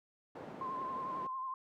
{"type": "band-pass noise", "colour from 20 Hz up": "white", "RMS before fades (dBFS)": -48, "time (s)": [0.35, 1.27], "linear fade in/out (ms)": 5, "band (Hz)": [170, 630], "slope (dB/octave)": 12}
{"type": "tone with vibrato", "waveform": "sine", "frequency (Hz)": 1046.5, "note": "C6", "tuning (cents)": 0, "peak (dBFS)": -37, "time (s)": [0.61, 1.54], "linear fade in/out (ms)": 2, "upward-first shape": "sine", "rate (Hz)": 11, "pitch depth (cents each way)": 39}
{"effects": []}